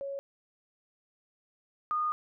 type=tone pair in turn; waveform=sine; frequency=554.4 / 1226.7 Hz; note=C#5 / D#6; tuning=0 / -25 cents; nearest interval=octave + major second; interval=1375 cents; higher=second; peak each=-34 / -27 dBFS; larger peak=second; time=0.01-0.19 / 1.91-2.12 s; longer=second; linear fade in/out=0 ms; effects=none